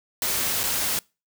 white noise with dropouts, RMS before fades -25 dBFS, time 0.22-0.99 s, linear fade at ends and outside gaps 1 ms, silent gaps 0.633-0.638 s, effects noise-tail reverb RT60 0.3 s tail -26 dB re dry

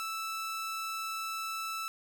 sawtooth tone, 1318.5 Hz, E6, in tune, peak -31 dBFS, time 0-1.88 s, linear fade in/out 0 ms, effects none

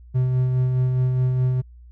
triangle tone with tremolo, 127.6 Hz, C3, 43 cents flat, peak -14 dBFS, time 0.14-1.62 s, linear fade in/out 20 ms, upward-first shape sine, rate 4.8 Hz, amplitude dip 30%, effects added 60 Hz sine -42 dBFS peak until 1.91 s

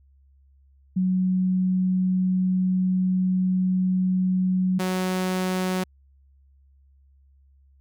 sine / sawtooth tone pair in turn, 185 / 185 Hz, F#3 / F#3, 0 / 0 cents, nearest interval unison, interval 0 cents, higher neither, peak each -19 dBFS, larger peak neither, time 0.96-4.79 / 4.79-5.84 s, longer first, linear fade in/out 10 ms, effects added 68 Hz sine -54 dBFS peak until 7.8 s

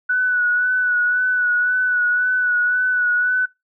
sine tone with vibrato, 1480 Hz, F#6, in tune, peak -15 dBFS, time 0.09-3.46 s, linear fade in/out 10 ms, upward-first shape sine, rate 1.9 Hz, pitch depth 28 cents each way, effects noise-tail reverb RT60 0.2 s tail -24 dB re dry

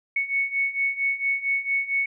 sine beating tone pair, 2213 / 2217.4 Hz, C#7 / C#7, -3 / 0 cents, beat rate 4.4 Hz, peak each -27 / -24 dBFS, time 0.16-2.06 s, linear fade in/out 5 ms, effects none

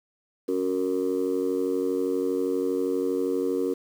sine chord, F# major, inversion second, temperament just, 277.5 / 370 / 462.5 Hz, C#4 / F#4 / A#4, +2 / 0 / -14 cents, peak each -27 / -26 / -26 dBFS, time 0.48-3.74 s, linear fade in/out 10 ms, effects tanh soft clip ceiling -17 dBFS + 8-bit

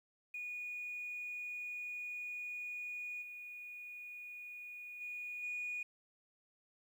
sine tone with level steps, 2457 Hz, D#7, 22 cents flat, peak -40 / -46 / -41 / -37 dBFS, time 0.34-5.83 s, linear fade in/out 5 ms, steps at 3.21 / 5 / 5.42 s, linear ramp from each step 20 ms, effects tanh soft clip ceiling -34 dBFS + 11-bit

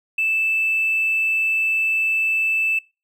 sine tone with hard clipping, 2637 Hz, E7, in tune, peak -18 dBFS, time 0.18-2.79 s, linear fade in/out 5 ms, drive 1 dB, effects noise-tail reverb RT60 0.3 s tail -24 dB re dry

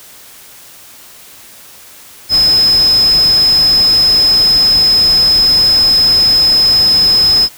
sine tone in noise, 5100 Hz, D#8, 42 cents sharp, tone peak -6 dBFS, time 2.29-7.49 s, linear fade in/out 50 ms, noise pink, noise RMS -23 dBFS, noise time 2.29-7.49 s, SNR +14 dB, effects white hiss -37 dBFS RMS until 7.57 s

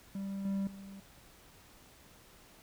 triangle tone with level steps, 196 Hz, G3, in tune, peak -34 / -29 / -44 dBFS, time 0.15-1 s, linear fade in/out 2 ms, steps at 0.45 / 0.67 s, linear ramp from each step 2 ms, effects pink hiss -59 dBFS RMS until 2.62 s

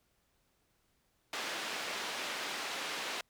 white band-pass noise, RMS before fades -39 dBFS, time 1.33-3.21 s, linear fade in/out 2 ms, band 300 to 3600 Hz, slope 12 dB/octave, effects pink hiss -75 dBFS RMS until 3.29 s

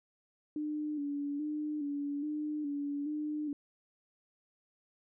sine tone with vibrato, 293.7 Hz, D4, in tune, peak -33 dBFS, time 0.56-3.53 s, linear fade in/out 2 ms, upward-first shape square, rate 1.2 Hz, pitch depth 44 cents each way, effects none

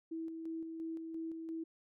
sine tone with tremolo, 325.7 Hz, E4, 21 cents flat, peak -38 dBFS, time 0.11-1.64 s, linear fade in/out 10 ms, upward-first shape square, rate 2.9 Hz, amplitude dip 35%, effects none

